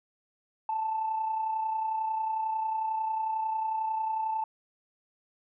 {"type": "tone with amplitude modulation", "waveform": "sine", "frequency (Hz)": 880, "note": "A5", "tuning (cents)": 0, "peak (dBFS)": -25, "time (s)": [0.69, 4.44], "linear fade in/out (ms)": 2, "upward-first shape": "sine", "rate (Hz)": 31.1, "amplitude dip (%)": 45, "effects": ["tanh soft clip ceiling -21 dBFS"]}